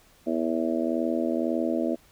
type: harmonic tone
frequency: 81.9 Hz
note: E2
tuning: 11 cents flat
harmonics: 3 / 4 / 5 / 6 / 7 / 8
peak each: -28 / -28 / -37 / -35 / -32 / -32 dBFS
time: 0.26-1.96 s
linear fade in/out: 20 ms
effects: pink hiss -58 dBFS RMS until 2.11 s